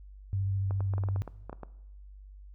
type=tone with vibrato; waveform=sine; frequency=97.4 Hz; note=G2; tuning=11 cents flat; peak=-27 dBFS; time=0.33-1.22 s; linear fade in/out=0 ms; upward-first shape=sine; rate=14 Hz; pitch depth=20 cents each way
type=clicks; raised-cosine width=1 ms; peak=-26 dBFS; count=11; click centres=0.709 / 0.806 / 0.937 / 0.981 / 1.037 / 1.087 / 1.161 / 1.277 / 1.496 / 1.529 / 1.633 s
effects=noise-tail reverb RT60 0.9 s tail -19 dB re dry + added 49 Hz sine -46 dBFS peak until 2.54 s